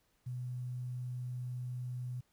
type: tone with quantisation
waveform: sine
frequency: 124.7 Hz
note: B2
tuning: 17 cents sharp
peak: -37 dBFS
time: 0.26-2.21 s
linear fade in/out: 10 ms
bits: 11
effects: pink hiss -75 dBFS RMS until 2.32 s